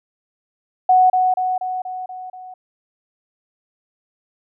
sine tone with echo, 740 Hz, F#5, in tune, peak -9 dBFS, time 0.89-1.1 s, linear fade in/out 5 ms, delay 240 ms, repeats 6, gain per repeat -4 dB, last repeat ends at 2.54 s, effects none

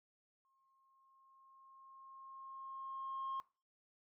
sine tone with exponential growth, 1072 Hz, C6, 42 cents sharp, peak -36 dBFS, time 0.45-3.4 s, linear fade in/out 0 ms, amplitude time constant 640 ms, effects noise-tail reverb RT60 0.3 s tail -20 dB re dry + tanh soft clip ceiling -36 dBFS

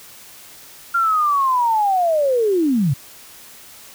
sine linear sweep, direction down, 1396.9 to 121.3 Hz, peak -14 dBFS, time 0.94-2.94 s, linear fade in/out 10 ms, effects white hiss -42 dBFS RMS until 3.94 s

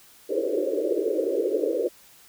white band-pass noise, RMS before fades -25 dBFS, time 0.29-1.89 s, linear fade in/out 20 ms, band 310 to 560 Hz, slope 96 dB/octave, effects white hiss -53 dBFS RMS until 2.28 s

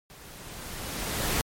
pink noise with level ramp, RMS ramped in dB -49 to -26 dBFS, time 0.1-1.41 s, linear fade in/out 0 ms, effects MP3 64 kbps

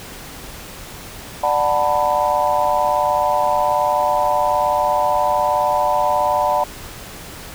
sine chord, B minor seventh, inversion first, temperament just, 592.7 / 740.8 / 889 / 987.8 Hz, D5 / F#5 / A5 / B5, +16 / +2 / +18 / 0 cents, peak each -20 dBFS, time 1.43-6.64 s, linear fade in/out 5 ms, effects pink hiss -35 dBFS RMS until 7.54 s

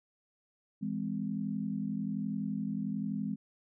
sine chord, E augmented, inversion none, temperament just, 164.81 / 206 / 257.5 Hz, E3 / G#3 / B#3, 0 / -14 / -28 cents, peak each -39 / -34 / -38 dBFS, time 0.81-3.36 s, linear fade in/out 20 ms, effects none

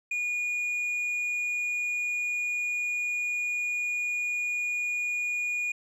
sine tone with tanh clipping, 2444 Hz, D#7, 32 cents flat, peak -28 dBFS, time 0.11-5.72 s, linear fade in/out 5 ms, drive 4 dB, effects none

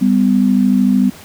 sine tone pair together, 197.26 / 250.7 Hz, G3 / B3, +11 / +26 cents, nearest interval major third, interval 415 cents, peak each -12 dBFS, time 0.01-1.1 s, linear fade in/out 10 ms, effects pink hiss -38 dBFS RMS until 1.24 s + high-pass 60 Hz 12 dB/octave

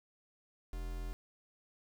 triangle tone with quantisation, 42.69 Hz, F1, 39 cents flat, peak -36 dBFS, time 0.73-1.13 s, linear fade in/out 0 ms, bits 8, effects none

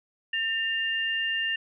sine tone pair together, 1807 / 2799 Hz, A6 / F7, +46 / +3 cents, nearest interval minor sixth, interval 757 cents, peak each -28 dBFS, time 0.33-1.56 s, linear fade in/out 5 ms, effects none

